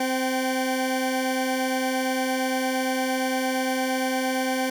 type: tone pair together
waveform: 20% pulse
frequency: 260.2 / 771.9 Hz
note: C4 / G5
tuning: -9 / -27 cents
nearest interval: octave + perfect fifth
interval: 1882 cents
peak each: -19 / -25 dBFS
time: 0-4.7 s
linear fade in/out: 5 ms
effects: none